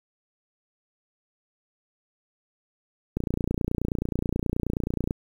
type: click train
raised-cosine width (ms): 3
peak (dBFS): -13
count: 58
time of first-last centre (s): 3.17-5.109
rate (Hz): 29.4
effects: 8-bit